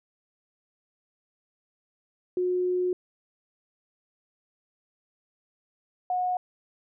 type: tone pair in turn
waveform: sine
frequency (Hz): 362.3 / 728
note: F#4 / F#5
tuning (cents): -36 / -28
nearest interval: octave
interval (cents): 1208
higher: second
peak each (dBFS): -23 / -24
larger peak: first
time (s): 2.37-2.93 / 6.1-6.37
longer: first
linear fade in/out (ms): 2
effects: none